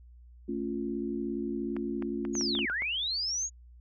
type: chord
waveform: sine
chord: A augmented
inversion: none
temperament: equal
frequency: 220 / 277.2 / 349.2 Hz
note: A3 / C#4 / E#4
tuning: 0 / 0 / 0 cents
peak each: -35 dBFS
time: 0.48-2.66 s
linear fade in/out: 10 ms
type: clicks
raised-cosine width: 0.5 ms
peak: -26 dBFS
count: 9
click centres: 1.766 / 2.024 / 2.251 / 2.353 / 2.411 / 2.552 / 2.59 / 2.699 / 2.821 s
type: linear two-way sweep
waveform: sine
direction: down then up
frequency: 6800 to 1386 to 6800 Hz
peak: -29 dBFS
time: 2.33-3.5 s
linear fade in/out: 50 ms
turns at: 2.71 s
effects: added 60 Hz sine -50 dBFS peak until 3.8 s